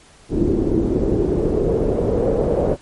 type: noise with low-pass filter sweep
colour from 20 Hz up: pink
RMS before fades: -18 dBFS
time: 0.29-2.77 s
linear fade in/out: 50 ms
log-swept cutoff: 320 to 540 Hz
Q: 4.1
effects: pink hiss -48 dBFS RMS until 2.81 s + MP3 48 kbps